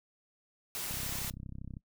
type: noise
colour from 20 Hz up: white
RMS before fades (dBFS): -38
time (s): 0.75-1.3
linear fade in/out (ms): 0
type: click train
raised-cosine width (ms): 5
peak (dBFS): -31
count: 29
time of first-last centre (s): 0.91-1.769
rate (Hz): 32.6
effects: noise-tail reverb RT60 0.1 s tail -20 dB re dry